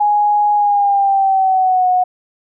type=tone with pitch glide; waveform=sine; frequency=830.6 to 731.5 Hz; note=G#5 to F#5; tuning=0 to -20 cents; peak=-10 dBFS; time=0-2.04 s; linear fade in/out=10 ms; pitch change=-220 cents; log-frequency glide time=0.55-1.88 s; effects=none